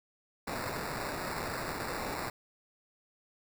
violet noise with sample-and-hold, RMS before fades -37 dBFS, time 0.47-2.3 s, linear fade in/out 5 ms, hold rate 3150 Hz, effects none

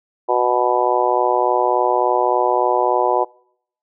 harmonic tone, 123.47 Hz, B2, in tune, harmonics 3 / 4 / 5 / 6 / 7 / 8, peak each -21 / -21 / -21 / -21 / -21 / -21 dBFS, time 0.28-3.25 s, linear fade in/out 20 ms, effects noise-tail reverb RT60 0.7 s tail -26 dB re dry

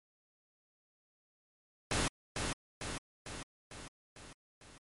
pink noise with echo, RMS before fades -32 dBFS, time 1.91-2.08 s, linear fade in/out 2 ms, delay 450 ms, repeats 6, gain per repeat -4 dB, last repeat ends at 4.78 s, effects MP3 48 kbps

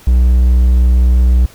triangle tone, 61.74 Hz, B1, in tune, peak -4 dBFS, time 0.07-1.46 s, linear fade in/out 5 ms, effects pink hiss -41 dBFS RMS until 1.54 s

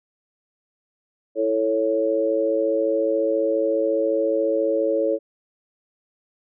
sine chord, A major, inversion second, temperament equal, 329.6 / 440 / 554.4 Hz, E4 / A4 / C#5, 0 / 0 / 0 cents, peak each -25 / -23 / -21 dBFS, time 1.35-5.19 s, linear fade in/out 50 ms, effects none

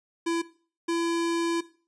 square tone pair in turn, 335.1 / 336.5 Hz, E4 / E4, +29 / +36 cents, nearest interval unison, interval 7 cents, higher second, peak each -25 dBFS, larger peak neither, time 0.26-0.42 / 0.88-1.61 s, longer second, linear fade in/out 10 ms, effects noise-tail reverb RT60 0.4 s tail -17 dB re dry + resampled to 22050 Hz

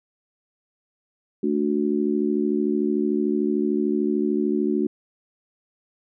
harmonic tone, 73.42 Hz, D2, in tune, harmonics 3 / 4 / 5, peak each -24 / -24 / -24 dBFS, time 1.43-4.87 s, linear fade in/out 5 ms, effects none

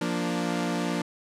sawtooth chord, Bb major, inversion second, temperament equal, 174.61 / 233.1 / 293.7 Hz, F3 / Bb3 / D4, 0 / 0 / 0 cents, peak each -26 / -27 / -27 dBFS, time 0.01-1.02 s, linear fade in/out 5 ms, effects low-pass 9000 Hz 12 dB/octave

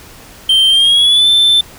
triangle tone with pitch glide, 3136 to 3540 Hz, G7 to A7, 0 to +10 cents, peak -5 dBFS, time 0.49-1.61 s, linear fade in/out 5 ms, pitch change +210 cents, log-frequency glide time 0.7-1.28 s, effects pink hiss -37 dBFS RMS until 1.78 s

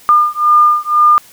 sine beating tone pair, 1206 / 1208 Hz, D6 / D6, +46 / +48 cents, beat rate 2 Hz, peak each -10 dBFS, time 0.09-1.18 s, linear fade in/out 0 ms, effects white hiss -42 dBFS RMS until 1.32 s

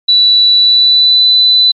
sine tone with pitch glide, 3951 to 3995 Hz, B7 to B7, 0 to +19 cents, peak -4 dBFS, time 0.08-1.72 s, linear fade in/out 10 ms, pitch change +19 cents, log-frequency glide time 0.59-1.26 s, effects MP3 64 kbps

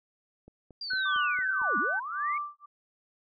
click train, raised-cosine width 2 ms, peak -37 dBFS, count 6, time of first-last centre 0.48-1.616 s, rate 4.4 Hz
sine linear two-way sweep, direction down then up, 4813 to 185 to 2259 Hz, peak -34 dBFS, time 0.81-2.38 s, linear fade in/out 5 ms, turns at 1.78 s
sine tone with vibrato, 1500 Hz, F#6, 23 cents sharp, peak -27 dBFS, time 0.9-2 s, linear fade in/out 10 ms, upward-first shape sine, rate 2 Hz, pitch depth 43 cents each way
sine tone with tremolo, 1174.7 Hz, D6, in tune, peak -27 dBFS, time 1.05-2.66 s, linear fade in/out 10 ms, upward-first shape sine, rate 1.8 Hz, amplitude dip 100%
effects none

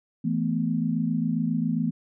sine chord, E suspended fourth, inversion none, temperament just, 164.81 / 219.8 / 247.2 Hz, E3 / A3 / B3, 0 / -2 / +2 cents, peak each -27 dBFS, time 0.24-1.91 s, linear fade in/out 10 ms, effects none

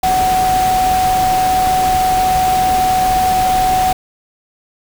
sine tone in noise, 745 Hz, F#5, 12 cents sharp, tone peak -11 dBFS, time 0.03-3.93 s, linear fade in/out 5 ms, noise pink, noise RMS -22 dBFS, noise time 0.03-3.93 s, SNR +8 dB, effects none

